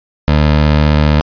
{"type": "tone with vibrato", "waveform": "20% pulse", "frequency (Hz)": 75.3, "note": "D2", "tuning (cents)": 44, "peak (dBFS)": -3, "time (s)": [0.28, 1.21], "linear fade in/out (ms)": 0, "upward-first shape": "square", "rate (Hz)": 19, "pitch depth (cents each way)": 10, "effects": ["resampled to 11025 Hz"]}